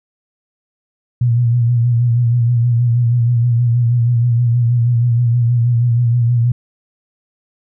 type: tone with vibrato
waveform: sine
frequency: 119.4 Hz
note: A#2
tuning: 42 cents sharp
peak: -10 dBFS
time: 1.21-6.52 s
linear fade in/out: 5 ms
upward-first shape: sine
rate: 6.3 Hz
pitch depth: 50 cents each way
effects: none

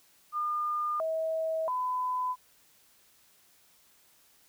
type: tone with pitch steps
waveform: sine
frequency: 1210 / 643 / 1006 Hz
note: D#6 / E5 / B5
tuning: -49 / -43 / +32 cents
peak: -28 dBFS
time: 0.32-2.36 s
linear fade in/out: 50 ms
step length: 680 ms
effects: white hiss -63 dBFS RMS until 4.48 s

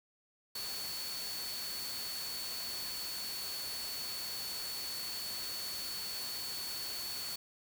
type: tone in noise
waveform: sine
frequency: 4435 Hz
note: C#8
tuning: in tune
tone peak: -40 dBFS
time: 0.55-7.36 s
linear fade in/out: 5 ms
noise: white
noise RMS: -43 dBFS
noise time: 0.55-7.36 s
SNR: 0 dB
effects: none

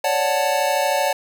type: chord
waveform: square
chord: D major seventh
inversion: third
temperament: equal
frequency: 554.4 / 587.3 / 740 / 880 Hz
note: C#5 / D5 / F#5 / A5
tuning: 0 / 0 / 0 / 0 cents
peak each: -24 dBFS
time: 0.04-1.13 s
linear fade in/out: 5 ms
effects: none

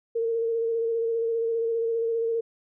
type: tone with vibrato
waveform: sine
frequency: 458.1 Hz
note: A#4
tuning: 30 cents flat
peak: -23 dBFS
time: 0.15-2.41 s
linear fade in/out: 10 ms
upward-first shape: square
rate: 15 Hz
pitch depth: 19 cents each way
effects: none

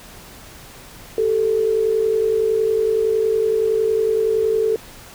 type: tone pair together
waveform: sine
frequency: 392 / 442.8 Hz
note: G4 / A4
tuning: 0 / +11 cents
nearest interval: major second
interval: 211 cents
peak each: -22 / -16 dBFS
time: 1.18-4.76 s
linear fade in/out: 2 ms
effects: pink hiss -41 dBFS RMS until 5.14 s

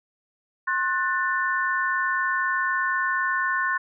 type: chord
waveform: sine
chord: F# diminished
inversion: second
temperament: just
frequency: 1065.6 / 1480 / 1776 Hz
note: C6 / F#6 / A6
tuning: +31 / 0 / +16 cents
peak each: -26 dBFS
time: 0.67-3.78 s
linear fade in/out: 10 ms
effects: none

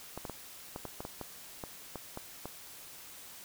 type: clicks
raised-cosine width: 1 ms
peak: -25 dBFS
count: 12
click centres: 0.176 / 0.252 / 0.297 / 0.761 / 0.853 / 1.005 / 1.051 / 1.213 / 1.638 / 1.957 / 2.174 / 2.456 s
effects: white hiss -50 dBFS RMS until 3.44 s

